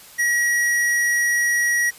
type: tone with hard clipping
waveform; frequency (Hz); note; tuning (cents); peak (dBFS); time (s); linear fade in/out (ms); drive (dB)
sine; 1912; A#6; +43; -18; 0.18-1.91; 20; 18
effects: white hiss -44 dBFS RMS until 1.98 s + resampled to 32000 Hz